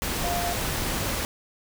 sine tone in noise, 698.5 Hz, F5, in tune, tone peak -28 dBFS, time 0.24-0.53 s, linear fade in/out 0 ms, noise pink, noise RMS -28 dBFS, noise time 0.02-1.25 s, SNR -3 dB, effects none

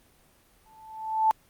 sine tone with exponential growth, 878 Hz, A5, 4 cents flat, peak -16 dBFS, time 0.66-1.31 s, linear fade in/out 0 ms, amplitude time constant 140 ms, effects pink hiss -61 dBFS RMS until 1.49 s + Opus 24 kbps

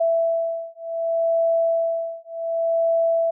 sine beating tone pair, 663 / 663.67 Hz, E5 / E5, +10 / +12 cents, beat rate 0.67 Hz, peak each -22 dBFS, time 0-3.31 s, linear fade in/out 10 ms, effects none

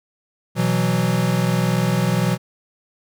square chord, B suspended fourth, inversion none, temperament equal, 123.47 / 164.81 / 185 Hz, B2 / E3 / F#3, 0 / 0 / 0 cents, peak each -22 dBFS, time 0.55-2.38 s, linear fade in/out 50 ms, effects none

